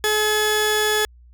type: tone pair together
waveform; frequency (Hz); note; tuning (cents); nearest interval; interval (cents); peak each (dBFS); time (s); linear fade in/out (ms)
sawtooth; 426 / 1704; G#4 / G#6; +44 / +44; 2 octaves; 2400; -16; 0.04-1.05; 0
effects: added 60 Hz sine -45 dBFS peak until 1.33 s

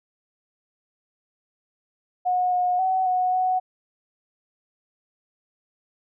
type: tone with pitch steps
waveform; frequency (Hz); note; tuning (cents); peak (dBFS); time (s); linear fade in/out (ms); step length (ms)
sine; 727 / 722 / 753 / 734 / 741; F#5 / F#5 / F#5 / F#5 / F#5; -31 / -43 / +30 / -14 / +2; -19; 2.25-3.6; 20; 270
effects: none

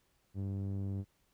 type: tone with low-pass filter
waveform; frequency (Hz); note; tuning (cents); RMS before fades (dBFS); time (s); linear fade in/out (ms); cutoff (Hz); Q
sawtooth; 98; G2; 0; -37; 0.34-1.05; 50; 290; 0.75
effects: pink hiss -74 dBFS RMS until 1.33 s

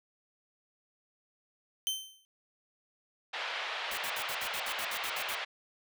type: tone with exponential decay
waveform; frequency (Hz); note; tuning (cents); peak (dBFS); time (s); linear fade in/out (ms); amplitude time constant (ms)
sawtooth; 3095; G7; -23; -24; 1.87-2.25; 0; 81
type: band-pass noise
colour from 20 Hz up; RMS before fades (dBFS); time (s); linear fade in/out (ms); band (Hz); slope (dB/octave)
white; -37; 3.33-5.45; 10; 560 to 3400; 24
type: noise bursts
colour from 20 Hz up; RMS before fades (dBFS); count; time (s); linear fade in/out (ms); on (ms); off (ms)
white; -40; 12; 3.91-5.35; 5; 65; 60
effects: none

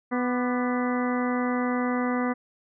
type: harmonic tone with a mistuned harmonic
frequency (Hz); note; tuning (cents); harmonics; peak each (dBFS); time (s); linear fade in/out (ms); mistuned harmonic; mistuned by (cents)
248.3; B3; +9; 1 / 2 / 3 / 4 / 5 / 6 / 7 / 8; -25 / -31 / -34 / -36 / -34 / -39 / -41 / -37; 0.11-2.34; 20; 5; -56
effects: none

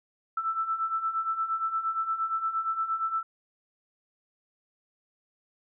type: beating tone pair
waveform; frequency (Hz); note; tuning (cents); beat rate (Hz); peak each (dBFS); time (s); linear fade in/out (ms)
sine; 1318.5 / 1327.1; E6 / E6; 0 / +11; 8.6; -33 / -28; 0.37-3.23; 5
effects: none

